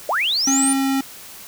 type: linear sweep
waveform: sine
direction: up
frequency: 523.3 to 9470 Hz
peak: -17 dBFS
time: 0.09-0.73 s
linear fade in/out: 2 ms
type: tone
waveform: square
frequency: 270.3 Hz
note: C#4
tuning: 44 cents flat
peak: -18 dBFS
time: 0.47-1.01 s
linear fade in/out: 5 ms
effects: white hiss -39 dBFS RMS until 1.47 s